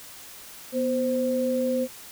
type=tone pair together; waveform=sine; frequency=245.8 / 520 Hz; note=B3 / C5; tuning=-8 / -11 cents; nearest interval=octave + minor second; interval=1297 cents; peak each=-26 / -24 dBFS; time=0.72-1.88 s; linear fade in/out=50 ms; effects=white hiss -44 dBFS RMS until 2.11 s